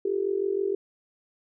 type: tone with amplitude modulation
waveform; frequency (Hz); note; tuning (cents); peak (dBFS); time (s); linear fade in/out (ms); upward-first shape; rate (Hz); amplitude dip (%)
sine; 393.6; G4; +7; -20; 0.05-0.75; 5; sine; 46.4; 85
effects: none